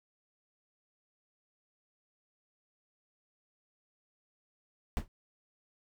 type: noise with exponential decay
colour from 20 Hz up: brown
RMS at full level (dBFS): -25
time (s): 4.97-5.08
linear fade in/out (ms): 0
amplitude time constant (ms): 22
effects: none